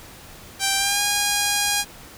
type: tone with pitch glide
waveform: 5% pulse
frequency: 784 to 817.3 Hz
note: G5 to G#5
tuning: 0 to -28 cents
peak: -7 dBFS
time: 0.59-1.85 s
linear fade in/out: 50 ms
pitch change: +72 cents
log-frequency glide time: 0.76-1.01 s
effects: pink hiss -43 dBFS RMS until 2.17 s

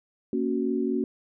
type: chord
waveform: sine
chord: F# major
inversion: first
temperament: equal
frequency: 233.1 / 277.2 / 370 Hz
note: A#3 / C#4 / F#4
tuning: 0 / 0 / 0 cents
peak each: -28 dBFS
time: 0.33-1.04 s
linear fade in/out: 2 ms
effects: none

